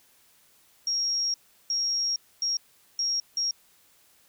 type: tone bursts at uneven times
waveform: sine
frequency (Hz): 5590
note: F8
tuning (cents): +1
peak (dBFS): -24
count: 5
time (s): 0.87-1.34 / 1.7-2.16 / 2.42-2.57 / 2.99-3.2 / 3.37-3.51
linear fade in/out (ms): 2
effects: white hiss -61 dBFS RMS until 4.28 s